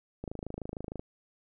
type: click train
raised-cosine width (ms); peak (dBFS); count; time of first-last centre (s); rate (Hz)
2; -24; 21; 0.24-0.995; 26.5
effects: none